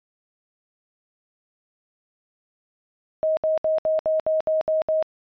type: tone bursts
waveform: sine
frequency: 630 Hz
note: D#5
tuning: 21 cents sharp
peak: -18 dBFS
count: 9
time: 3.23-5.026 s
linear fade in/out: 0 ms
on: 140 ms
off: 67 ms
effects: resampled to 11025 Hz